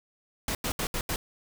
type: noise bursts at uneven times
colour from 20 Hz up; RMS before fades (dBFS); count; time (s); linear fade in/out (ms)
pink; -30; 5; 0.48-0.55 / 0.64-0.72 / 0.79-0.87 / 0.94-1.01 / 1.09-1.16; 2
effects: none